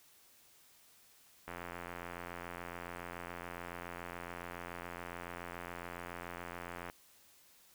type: click train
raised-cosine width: 0.5 ms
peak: -28 dBFS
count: 473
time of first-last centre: 1.48-6.899 s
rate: 87.1 Hz
effects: white hiss -64 dBFS RMS until 7.74 s